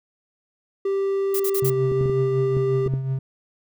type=tone with pitch glide; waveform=triangle; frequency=392 to 395 Hz; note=G4 to G4; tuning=0 to +13 cents; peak=-18 dBFS; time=0.85-2.88 s; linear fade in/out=5 ms; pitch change=+13 cents; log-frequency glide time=1.9-2.04 s
type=noise bursts; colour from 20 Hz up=violet; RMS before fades=-27 dBFS; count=4; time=1.34-1.701 s; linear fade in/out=5 ms; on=58 ms; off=43 ms
type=tone with tremolo; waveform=triangle; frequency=133 Hz; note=C3; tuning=29 cents sharp; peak=-18 dBFS; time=1.62-3.19 s; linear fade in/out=5 ms; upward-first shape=triangle; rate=5.5 Hz; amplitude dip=55%
type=clicks; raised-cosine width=3 ms; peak=-17 dBFS; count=7; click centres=1.918 / 2.012 / 2.058 / 2.097 / 2.569 / 2.863 / 2.938 s
effects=none